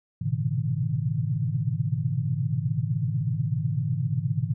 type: tone cluster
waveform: sine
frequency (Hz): 106.3 / 121.4 / 129.5 / 145.8 / 161.4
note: G#2 / B2 / C3 / D3 / E3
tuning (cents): +41 / -29 / -17 / -12 / -36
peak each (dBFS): -30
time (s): 0.21-4.54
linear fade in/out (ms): 10
effects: none